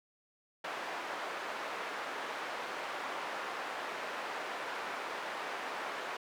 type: band-pass noise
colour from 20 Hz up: white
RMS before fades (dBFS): -40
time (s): 0.64-6.17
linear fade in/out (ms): 5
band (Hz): 460 to 1500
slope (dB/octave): 12
effects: none